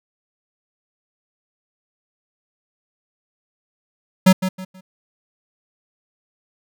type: tone with echo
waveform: square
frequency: 186.9 Hz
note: F#3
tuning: 18 cents sharp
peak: -8 dBFS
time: 4.26-4.33 s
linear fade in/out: 10 ms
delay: 160 ms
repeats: 3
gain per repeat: -11 dB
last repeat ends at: 4.81 s
effects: none